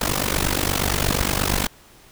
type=noise with amplitude modulation; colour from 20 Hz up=pink; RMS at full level=-18 dBFS; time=0.01-1.67 s; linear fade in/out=5 ms; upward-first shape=sine; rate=48.5 Hz; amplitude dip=90%; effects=pink hiss -50 dBFS RMS until 2.11 s